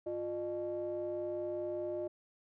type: ring-modulated tone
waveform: triangle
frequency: 127.5 Hz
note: C3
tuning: 44 cents flat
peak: -30 dBFS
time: 0.06-2.08 s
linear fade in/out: 10 ms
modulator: 480 Hz
effects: none